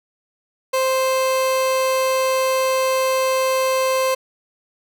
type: tone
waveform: 30% pulse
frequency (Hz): 523.3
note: C5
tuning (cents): 0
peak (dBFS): -14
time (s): 0.73-4.15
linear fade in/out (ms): 10
effects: none